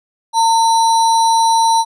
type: tone with sample-and-hold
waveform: sine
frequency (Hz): 908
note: A#5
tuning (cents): -46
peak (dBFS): -9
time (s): 0.33-1.85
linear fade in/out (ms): 50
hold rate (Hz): 4900
effects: resampled to 24000 Hz